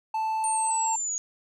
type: tone with pitch glide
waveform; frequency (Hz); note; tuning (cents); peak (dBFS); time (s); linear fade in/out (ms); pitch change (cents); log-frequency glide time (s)
triangle; 880 to 895.4; A5 to A5; 0 to +30; -23; 0.14-0.96; 5; +30; 0.55-0.75
type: linear sweep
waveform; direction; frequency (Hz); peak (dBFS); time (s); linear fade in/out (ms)
sine; down; 8870 to 6645; -27; 0.44-1.18; 0
effects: none